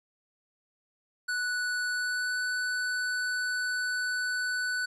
square tone with pitch glide, 1480 to 1492.9 Hz, F#6 to F#6, 0 to +15 cents, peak -29 dBFS, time 1.28-4.86 s, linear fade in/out 10 ms, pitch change +15 cents, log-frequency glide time 1.91-2.38 s, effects resampled to 22050 Hz + 11-bit

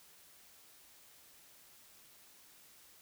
silence, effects white hiss -61 dBFS RMS until 3.01 s

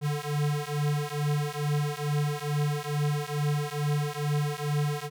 square beating tone pair, 146 / 148.3 Hz, D3 / D3, -10 / +17 cents, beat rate 2.3 Hz, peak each -30 / -30 dBFS, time 0.01-5.1 s, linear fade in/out 50 ms, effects none

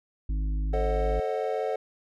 harmonic tone, 51.91 Hz, G#1, in tune, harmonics 1 / 3 / 5 / 6, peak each -25 / -40 / -43 / -47 dBFS, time 0.29-1.2 s, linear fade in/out 5 ms
triangle chord, A diminished seventh, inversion none, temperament equal with one note detuned, 440 / 535.5 / 622.3 / 740 Hz, A4 / C5 / Eb5 / Gb5, 0 / +40 / 0 / 0 cents, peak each -28 / -30 / -32 / -31 dBFS, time 0.73-1.76 s, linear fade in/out 5 ms
effects none

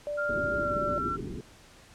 sine tone, 587.3 Hz, D5, in tune, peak -30 dBFS, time 0.07-0.98 s, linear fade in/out 0 ms
sine tone with pitch glide, 1396.9 to 1352.4 Hz, F6 to E6, 0 to +44 cents, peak -29 dBFS, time 0.17-1.17 s, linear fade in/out 20 ms, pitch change -56 cents, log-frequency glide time 0.58-0.76 s
white low-pass noise, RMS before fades -36 dBFS, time 0.29-1.41 s, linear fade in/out 2 ms, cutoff 420 Hz, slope 96 dB/octave
effects pink hiss -54 dBFS RMS until 1.94 s + low-pass 9000 Hz 12 dB/octave

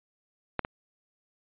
clicks, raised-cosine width 0.5 ms, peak -11 / -18 dBFS, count 2, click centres 0.593 / 0.649 s, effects resampled to 8000 Hz

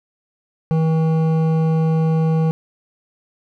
sine tone with hard clipping, 160.4 Hz, E3, 47 cents flat, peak -16 dBFS, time 0.71-2.51 s, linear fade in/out 0 ms, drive 11 dB, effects none

